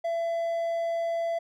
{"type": "tone", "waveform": "triangle", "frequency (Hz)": 671, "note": "E5", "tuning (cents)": 31, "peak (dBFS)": -24, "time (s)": [0.04, 1.39], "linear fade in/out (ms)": 10, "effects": []}